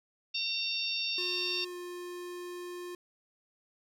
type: harmonic tone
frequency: 912 Hz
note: A#5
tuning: 38 cents flat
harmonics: 3 / 4 / 5 / 6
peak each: -35 / -36 / -37 / -38 dBFS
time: 0.34-1.65 s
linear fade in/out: 10 ms
type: tone with pitch glide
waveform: square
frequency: 359 to 354.5 Hz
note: F4 to F4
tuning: +48 to +26 cents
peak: -40 dBFS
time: 1.18-2.95 s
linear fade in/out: 2 ms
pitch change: -22 cents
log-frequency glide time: 1.66-1.76 s
effects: none